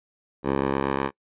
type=tone with band-pass filter sweep; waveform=10% pulse; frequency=68.3 Hz; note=C#2; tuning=25 cents flat; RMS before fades=-25 dBFS; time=0.43-1.11 s; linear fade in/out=50 ms; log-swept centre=520 to 960 Hz; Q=0.8; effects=noise-tail reverb RT60 0.1 s tail -23 dB re dry + resampled to 8000 Hz